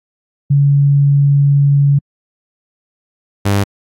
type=tone pair in turn; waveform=sine / sawtooth; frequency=141.5 / 100.06 Hz; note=C#3 / G2; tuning=+36 / +36 cents; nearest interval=tritone; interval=600 cents; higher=first; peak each=-7 dBFS; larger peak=neither; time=0.5-1.99 / 3.45-3.64 s; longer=first; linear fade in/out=10 ms; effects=AAC 48 kbps